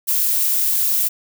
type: noise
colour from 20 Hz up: violet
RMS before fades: -18 dBFS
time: 0.07-1.09 s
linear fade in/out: 20 ms
effects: none